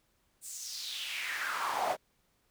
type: noise with high-pass filter sweep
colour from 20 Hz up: brown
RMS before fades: -36 dBFS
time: 0.41-1.97 s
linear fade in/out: 50 ms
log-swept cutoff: 8800 to 630 Hz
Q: 3.7
effects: pink hiss -73 dBFS RMS until 2.5 s